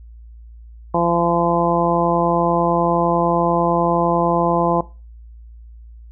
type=harmonic tone; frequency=171 Hz; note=F3; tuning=36 cents flat; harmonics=1 / 2 / 3 / 4 / 5 / 6; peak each=-22 / -22 / -22 / -22 / -22 / -22 dBFS; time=0.94-4.81 s; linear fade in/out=5 ms; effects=noise-tail reverb RT60 0.3 s tail -18 dB re dry + added 57 Hz sine -37 dBFS peak until 6.11 s